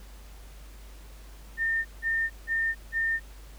sine tone bursts, 1814 Hz, A#6, 48 cents flat, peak -24 dBFS, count 4, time 1.57-3.2 s, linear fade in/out 50 ms, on 280 ms, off 170 ms, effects added 50 Hz sine -44 dBFS peak until 3.58 s + pink hiss -54 dBFS RMS until 3.58 s

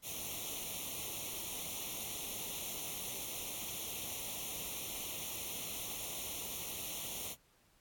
white noise with comb filter, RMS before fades -42 dBFS, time 0.02-7.36 s, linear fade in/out 50 ms, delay 0.31 ms, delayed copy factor +0.9, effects pink hiss -70 dBFS RMS until 7.8 s + AAC 64 kbps

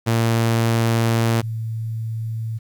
sawtooth / sine tone pair in turn, 114.8 / 112.18 Hz, A#2 / A2, -26 / +34 cents, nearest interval unison, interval 40 cents, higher first, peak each -12 / -23 dBFS, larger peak first, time 0.06-1.42 / 1.42-2.59 s, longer first, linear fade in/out 20 ms, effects 9-bit

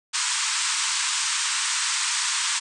white band-pass noise, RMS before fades -25 dBFS, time 0.13-2.6 s, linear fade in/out 20 ms, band 900 to 8900 Hz, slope 96 dB/octave, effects none

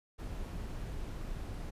brown noise, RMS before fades -40 dBFS, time 0.18-1.71 s, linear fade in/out 20 ms, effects resampled to 32000 Hz

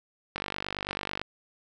click train, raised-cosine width 0.3 ms, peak -15 dBFS, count 43, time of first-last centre 0.36-1.215 s, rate 49.1 Hz, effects none

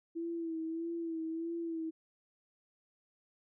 sine tone with vibrato, 329.6 Hz, E4, in tune, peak -35 dBFS, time 0.15-1.91 s, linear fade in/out 20 ms, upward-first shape sine, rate 1.6 Hz, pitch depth 42 cents each way, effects none

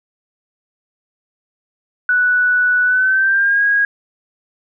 sine tone with pitch glide, 1480 to 1642.2 Hz, F#6 to G#6, 0 to -20 cents, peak -11 dBFS, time 2.09-3.85 s, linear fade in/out 2 ms, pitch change +180 cents, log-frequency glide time 2.84-3.63 s, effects none

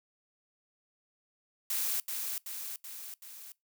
blue noise with echo, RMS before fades -32 dBFS, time 1.7-2 s, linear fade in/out 2 ms, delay 380 ms, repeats 4, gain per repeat -4 dB, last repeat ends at 3.52 s, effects noise-tail reverb RT60 0.2 s tail -23 dB re dry

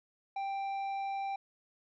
sine tone with tanh clipping, 786 Hz, G5, 4 cents sharp, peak -35 dBFS, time 0.36-1.36 s, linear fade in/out 5 ms, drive 8 dB, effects none

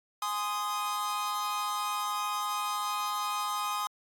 45% pulse chord, Ab major, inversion none, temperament equal with one note detuned, 830.6 / 1038.1 / 1244.5 Hz, Ab5 / C6 / Eb6, 0 / -14 / 0 cents, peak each -37 / -35 / -33 dBFS, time 0.22-3.87 s, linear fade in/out 2 ms, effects AAC 64 kbps

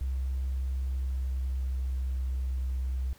triangle tone with pitch glide, 65.41 to 64.4 Hz, C2 to C2, 0 to -27 cents, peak -24 dBFS, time 0.01-3.13 s, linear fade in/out 0 ms, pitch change -27 cents, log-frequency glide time 0.72-2.37 s, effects tanh soft clip ceiling -26 dBFS + pink hiss -58 dBFS RMS until 3.18 s

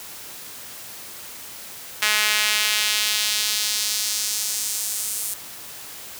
sawtooth tone with high-pass filter sweep, 211.9 Hz, G#3, 35 cents sharp, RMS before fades -23 dBFS, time 2.02-5.34 s, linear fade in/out 5 ms, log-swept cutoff 2000 to 9300 Hz, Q 1.2, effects white hiss -38 dBFS RMS until 6.19 s + high-pass 60 Hz 12 dB/octave

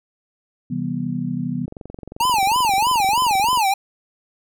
sine chord, C major seventh, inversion none, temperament just, 130.81 / 163.52 / 196.22 / 245.3 Hz, C3 / E3 / G3 / B3, 0 / -14 / +2 / -12 cents, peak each -30 / -26 / -29 / -25 dBFS, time 0.7-1.66 s, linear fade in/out 10 ms
click train, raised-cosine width 2 ms, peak -21 dBFS, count 44, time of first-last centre 1.68-3.574 s, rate 22.7 Hz
square tone with vibrato, 885 Hz, A5, 10 cents sharp, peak -16 dBFS, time 2.2-3.74 s, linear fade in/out 5 ms, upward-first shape sine, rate 3.2 Hz, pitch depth 250 cents each way
effects none

